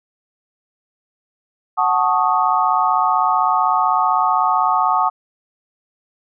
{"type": "chord", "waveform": "sine", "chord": "D# half-diminished seventh", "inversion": "first", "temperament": "equal", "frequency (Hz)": [740, 880, 1108.7, 1244.5], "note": ["F#5", "A5", "C#6", "D#6"], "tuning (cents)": [0, 0, 0, 0], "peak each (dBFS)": -19, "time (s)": [1.77, 5.1], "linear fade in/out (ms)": 20, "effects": []}